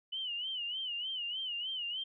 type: tone with vibrato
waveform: sine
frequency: 2969 Hz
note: F#7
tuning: 5 cents sharp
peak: -35 dBFS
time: 0.12-2.04 s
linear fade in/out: 10 ms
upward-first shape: sine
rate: 3.3 Hz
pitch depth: 110 cents each way
effects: none